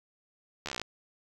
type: slowing click train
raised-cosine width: 0.2 ms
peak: -18 dBFS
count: 11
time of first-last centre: 0.66-0.816 s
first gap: 13 ms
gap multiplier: 1.04
effects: 8-bit